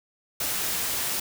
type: noise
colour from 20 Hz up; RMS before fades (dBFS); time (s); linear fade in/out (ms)
white; -28; 0.4-1.2; 5
effects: none